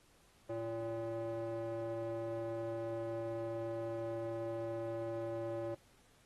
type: tone with band-pass filter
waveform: square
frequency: 114.3 Hz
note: A#2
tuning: 34 cents flat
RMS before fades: -40 dBFS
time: 0.49-5.75 s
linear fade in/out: 10 ms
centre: 480 Hz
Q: 8.2
effects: pink hiss -68 dBFS RMS until 6.25 s + AAC 32 kbps